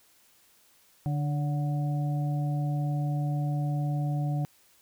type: harmonic tone with a mistuned harmonic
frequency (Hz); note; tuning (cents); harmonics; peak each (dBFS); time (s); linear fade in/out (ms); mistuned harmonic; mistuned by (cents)
146.83; D3; 0; 1 / 2 / 4 / 5; -26 / -38 / -44 / -40; 1.06-4.45; 0; 4; -50
effects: white hiss -62 dBFS RMS until 4.81 s